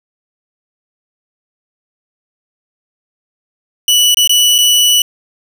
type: tone with dropouts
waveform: sawtooth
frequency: 2956 Hz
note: F#7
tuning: 2 cents flat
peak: -4 dBFS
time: 3.88-5.02 s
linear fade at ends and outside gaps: 2 ms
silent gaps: 4.145-4.17 / 4.275-4.294 / 4.582-4.586 s
effects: none